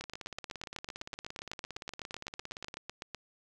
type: two click trains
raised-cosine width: 0.2 ms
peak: -24 / -22 dBFS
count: 48 / 26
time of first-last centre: 0.04-2.741 / 0.01-3.147 s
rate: 17.4 / 7.97 Hz
effects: none